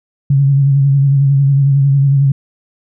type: tone with vibrato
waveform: sine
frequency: 138.59 Hz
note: C#3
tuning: in tune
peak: -7 dBFS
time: 0.3-2.32 s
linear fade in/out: 5 ms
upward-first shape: sine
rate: 11 Hz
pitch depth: 39 cents each way
effects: none